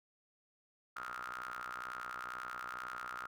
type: ring-modulated tone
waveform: sawtooth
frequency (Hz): 62.1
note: B1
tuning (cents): +10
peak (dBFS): -35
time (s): 0.96-3.27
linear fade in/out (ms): 5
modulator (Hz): 1330
effects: none